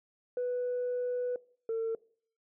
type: tone pair in turn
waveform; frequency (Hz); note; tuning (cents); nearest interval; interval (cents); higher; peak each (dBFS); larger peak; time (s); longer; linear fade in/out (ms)
sine; 493.9 / 451.8; B4 / A4; 0 / +46; major second; 154; first; -28; neither; 0.37-1.36 / 1.69-1.95; first; 2
effects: noise-tail reverb RT60 0.5 s tail -22 dB re dry + tanh soft clip ceiling -27 dBFS